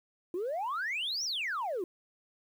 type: exponential two-way sweep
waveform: sine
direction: up then down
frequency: 334.7 to 5940 to 334.7 Hz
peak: -30 dBFS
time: 0.34-1.84 s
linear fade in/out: 2 ms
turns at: 1.24 s
effects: tanh soft clip ceiling -28 dBFS + 10-bit